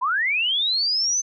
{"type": "linear sweep", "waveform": "sine", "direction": "up", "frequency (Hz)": [945, 6240], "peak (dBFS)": -19, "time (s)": [0.01, 1.22], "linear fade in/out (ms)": 20, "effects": []}